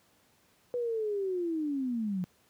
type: linear sweep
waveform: sine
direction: down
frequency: 493.9 to 174.61 Hz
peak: -29 dBFS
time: 0.74-2.24 s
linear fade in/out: 0 ms
effects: pink hiss -66 dBFS RMS until 2.49 s + high-pass 100 Hz 12 dB/octave